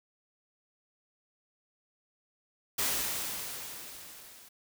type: noise with level ramp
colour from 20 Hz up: white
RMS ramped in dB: -29 to -54 dBFS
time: 2.78-4.49 s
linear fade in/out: 10 ms
effects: none